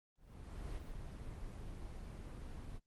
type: noise with ADSR envelope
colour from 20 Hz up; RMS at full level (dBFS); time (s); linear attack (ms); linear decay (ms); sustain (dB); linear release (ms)
brown; -42; 0.17-2.8; 590; 26; -5; 40
effects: noise-tail reverb RT60 0.1 s tail -25 dB re dry + Opus 24 kbps